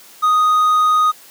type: tone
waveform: triangle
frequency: 1244.5 Hz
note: D#6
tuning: in tune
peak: -9 dBFS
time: 0.22-1.12 s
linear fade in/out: 20 ms
effects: white hiss -43 dBFS RMS until 1.3 s + high-pass 200 Hz 12 dB/octave